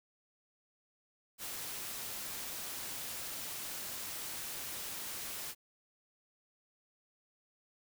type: noise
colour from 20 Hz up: white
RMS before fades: -42 dBFS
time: 1.38-5.55 s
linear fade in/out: 50 ms
effects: none